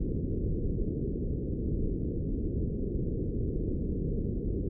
pink low-pass noise, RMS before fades -31 dBFS, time 0-4.69 s, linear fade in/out 10 ms, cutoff 450 Hz, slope 48 dB/octave, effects none

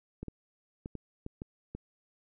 clicks, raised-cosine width 3 ms, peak -26 dBFS, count 7, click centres 0.23 / 0.283 / 0.859 / 0.953 / 1.264 / 1.419 / 1.75 s, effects none

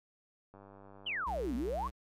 click train, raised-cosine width 1 ms, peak -40 dBFS, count 70, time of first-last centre 0.54-1.237 s, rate 99 Hz
sine exponential two-way sweep, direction down then up, 3205 to 225.2 to 1171 Hz, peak -33 dBFS, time 1.06-1.88 s, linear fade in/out 10 ms, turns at 1.55 s
square tone with vibrato, 63.2 Hz, B1, 41 cents sharp, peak -40 dBFS, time 1.26-1.91 s, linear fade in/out 20 ms, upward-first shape square, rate 5.6 Hz, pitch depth 10 cents each way
effects MP3 96 kbps

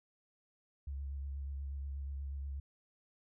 sine tone with vibrato, 69.3 Hz, C#2, in tune, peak -38 dBFS, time 0.87-2.6 s, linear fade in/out 5 ms, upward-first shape sine, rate 8.3 Hz, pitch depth 30 cents each way, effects none

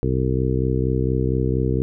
harmonic tone, 64.3 Hz, C2, 30 cents flat, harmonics 1 / 2 / 3 / 4 / 5 / 6 / 7, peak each -24 / -22 / -28 / -28 / -28 / -27 / -27 dBFS, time 0.03-1.82 s, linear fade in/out 0 ms, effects none

